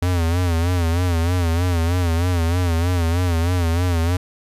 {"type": "tone with vibrato", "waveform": "square", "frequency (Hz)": 86.2, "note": "F2", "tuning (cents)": -22, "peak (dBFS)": -17, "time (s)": [0.02, 4.17], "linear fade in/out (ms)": 5, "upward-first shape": "sine", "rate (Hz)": 3.2, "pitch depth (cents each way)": 90, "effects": ["resampled to 32000 Hz"]}